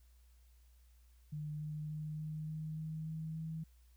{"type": "tone with pitch steps", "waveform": "sine", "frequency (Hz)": [150.8, 152.11, 153.44, 154.77, 156.12, 157.48, 158.85, 160.23], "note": ["D3", "D#3", "D#3", "D#3", "D#3", "D#3", "D#3", "E3"], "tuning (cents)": [46, -39, -24, -9, 6, 21, 36, -49], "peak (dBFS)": -39, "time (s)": [1.32, 3.64], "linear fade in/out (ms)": 10, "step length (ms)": 290, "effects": ["added 60 Hz sine -61 dBFS peak until 3.96 s", "white hiss -75 dBFS RMS until 3.96 s"]}